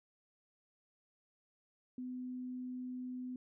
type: tone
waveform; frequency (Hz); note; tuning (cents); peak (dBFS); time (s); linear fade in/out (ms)
sine; 252.1; B3; +36; -40; 1.98-3.36; 2
effects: none